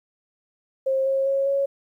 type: tone with pitch steps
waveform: sine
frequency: 533 / 539.8 / 546.7 / 553.7 Hz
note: C5 / C#5 / C#5 / C#5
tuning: +32 / -46 / -24 / -2 cents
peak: -19 dBFS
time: 0.86-1.66 s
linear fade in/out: 10 ms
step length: 200 ms
effects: 10-bit